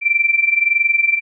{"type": "tone with amplitude modulation", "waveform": "sine", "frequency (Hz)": 2349, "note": "D7", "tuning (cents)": 0, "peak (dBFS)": -9, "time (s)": [0.01, 1.21], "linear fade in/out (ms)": 50, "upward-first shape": "sine", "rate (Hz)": 21.5, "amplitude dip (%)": 80, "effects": []}